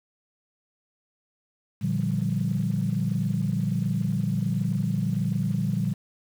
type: chord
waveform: sine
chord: G minor seventh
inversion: first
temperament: equal with one note detuned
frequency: 116.54 / 147.85 / 174.61 / 196 Hz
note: Bb2 / D3 / F3 / G3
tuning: 0 / +12 / 0 / 0 cents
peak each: -28 dBFS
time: 1.81-5.94 s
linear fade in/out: 20 ms
effects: tanh soft clip ceiling -14 dBFS + 8-bit